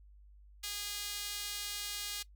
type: tone with high-pass filter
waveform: sawtooth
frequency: 410.3 Hz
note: G#4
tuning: 21 cents flat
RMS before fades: -40 dBFS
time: 0.63-2.23 s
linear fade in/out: 10 ms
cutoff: 3500 Hz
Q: 0.99
effects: noise-tail reverb RT60 0.1 s tail -20 dB re dry + added 50 Hz sine -55 dBFS peak until 2.35 s